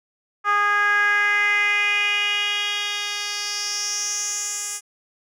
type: tone with band-pass filter sweep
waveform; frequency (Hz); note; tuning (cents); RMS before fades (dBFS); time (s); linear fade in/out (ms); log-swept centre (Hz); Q
10% pulse; 411.2; G#4; -17; -22; 0.44-4.81; 50; 1300 to 8200; 3.9
effects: none